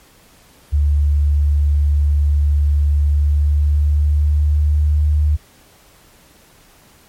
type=tone with pitch glide; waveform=sine; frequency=72.9 to 74.99 Hz; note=D2 to D2; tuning=-12 to +37 cents; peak=-11 dBFS; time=0.72-5.37 s; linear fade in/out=20 ms; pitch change=+49 cents; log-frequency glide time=3.01-5.07 s; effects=pink hiss -49 dBFS RMS until 7.08 s + MP3 64 kbps